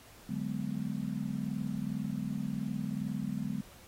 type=chord; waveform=sine; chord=G# half-diminished seventh; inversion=second; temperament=equal with one note detuned; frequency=145.82 / 185 / 207.7 / 246.9 Hz; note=D3 / F#3 / G#3 / B3; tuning=-12 / 0 / 0 / 0 cents; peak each=-39 / -39 / -36 / -39 dBFS; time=0.29-3.61 s; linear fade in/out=5 ms; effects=pink hiss -56 dBFS RMS until 3.87 s + AAC 48 kbps